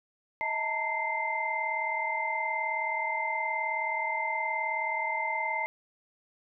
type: tone cluster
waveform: sine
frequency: 637 / 886 / 925 / 2085 Hz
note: D#5 / A5 / A#5 / C7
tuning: +41 / +12 / -14 / -7 cents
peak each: -39 / -33 / -36 / -31 dBFS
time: 0.41-5.66 s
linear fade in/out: 0 ms
effects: none